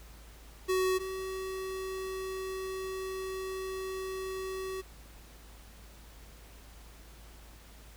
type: tone pair in turn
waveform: square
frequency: 373.8 / 379 Hz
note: F#4 / F#4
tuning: +18 / +42 cents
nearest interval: unison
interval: 24 cents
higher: second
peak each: -27 / -36 dBFS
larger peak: first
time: 0.68-0.99 / 0.99-4.82 s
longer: second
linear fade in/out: 20 ms
effects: added 54 Hz sine -51 dBFS peak until 7.96 s + pink hiss -56 dBFS RMS until 7.96 s